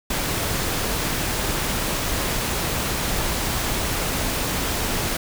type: noise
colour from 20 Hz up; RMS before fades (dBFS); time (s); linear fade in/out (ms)
pink; -24; 0.1-5.17; 5
effects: none